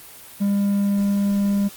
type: tone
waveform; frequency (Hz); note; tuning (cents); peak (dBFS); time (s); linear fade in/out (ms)
triangle; 200.9; G3; +43; -15; 0.4-1.69; 20
effects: white hiss -42 dBFS RMS until 1.76 s + Opus 32 kbps

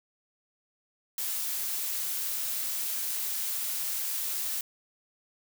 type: noise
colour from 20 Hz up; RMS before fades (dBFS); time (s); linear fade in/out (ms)
blue; -32; 1.18-4.61; 2
effects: none

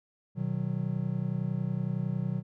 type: chord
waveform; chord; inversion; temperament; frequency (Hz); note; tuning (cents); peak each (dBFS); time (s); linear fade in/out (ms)
triangle; B major; none; just; 123.47 / 154.34 / 185.21; B2 / D#3 / F#3; 0 / -14 / +2; -31; 0.35-2.43; 50
effects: none

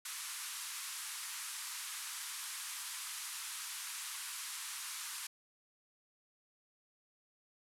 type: band-pass noise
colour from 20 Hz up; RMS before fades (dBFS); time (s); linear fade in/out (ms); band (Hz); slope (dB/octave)
white; -44; 0.05-5.27; 5; 950 to 12000; 48
effects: none

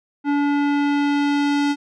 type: tone with low-pass filter sweep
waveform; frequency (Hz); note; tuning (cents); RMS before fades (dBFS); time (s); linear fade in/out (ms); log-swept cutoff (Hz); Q
square; 287.1; D4; -39; -19; 0.24-1.76; 50; 1700 to 5500; 0.86
effects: none

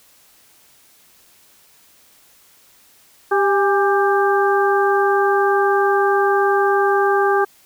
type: harmonic tone with a mistuned harmonic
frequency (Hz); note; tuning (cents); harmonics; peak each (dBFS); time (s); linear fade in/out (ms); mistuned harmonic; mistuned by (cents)
394.8; G4; +12; 1 / 2 / 3 / 4; -16 / -19 / -21 / -22; 3.31-7.45; 10; 2; +57
effects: white hiss -52 dBFS RMS until 7.65 s

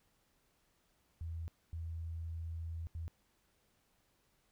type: tone bursts at uneven times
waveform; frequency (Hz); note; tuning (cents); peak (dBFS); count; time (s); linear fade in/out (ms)
sine; 82.41; E2; 0; -39; 3; 1.21-1.48 / 1.73-2.87 / 2.95-3.08; 0
effects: pink hiss -75 dBFS RMS until 4.51 s

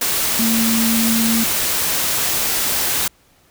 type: tone in noise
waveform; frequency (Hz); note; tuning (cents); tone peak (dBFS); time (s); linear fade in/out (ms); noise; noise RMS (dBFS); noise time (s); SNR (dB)
sine; 227; A#3; -46; -16; 0.39-1.44; 5; white; -19; 0.01-3.08; 0
effects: pink hiss -55 dBFS RMS until 3.5 s

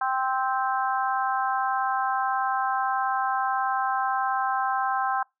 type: harmonic tone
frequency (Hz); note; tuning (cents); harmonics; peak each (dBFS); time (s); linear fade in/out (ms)
261.6; C4; 0; 3 / 4 / 5 / 6; -26 / -28 / -30 / -32; 0.01-5.23; 5
effects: noise-tail reverb RT60 0.2 s tail -25 dB re dry

